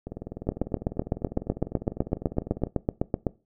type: two click trains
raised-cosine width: 2 ms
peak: -21 / -10 dBFS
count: 53 / 23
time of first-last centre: 0.07-2.67 / 0.49-3.268 s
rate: 20 / 7.92 Hz
effects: noise-tail reverb RT60 0.3 s tail -21 dB re dry